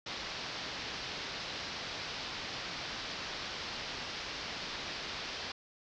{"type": "low-pass noise", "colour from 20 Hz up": "white", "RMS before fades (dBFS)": -41, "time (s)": [0.06, 5.52], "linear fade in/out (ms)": 5, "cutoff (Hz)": 5300, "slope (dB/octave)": 48, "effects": []}